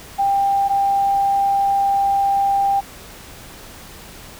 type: tone pair in turn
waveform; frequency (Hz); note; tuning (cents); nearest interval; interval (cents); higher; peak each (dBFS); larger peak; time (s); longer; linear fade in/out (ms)
sine; 793 / 793; G5 / G5; +20 / +20; unison; 0; neither; -14; neither; 0.18-0.69 / 0.69-2.81; second; 20
effects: pink hiss -39 dBFS RMS until 4.39 s